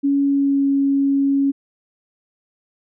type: tone with pitch glide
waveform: sine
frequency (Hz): 280 to 276.8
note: C#4 to C#4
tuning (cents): +18 to -2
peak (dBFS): -14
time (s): 0.03-1.52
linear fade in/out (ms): 20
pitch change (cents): -20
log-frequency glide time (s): 0.22-0.67
effects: none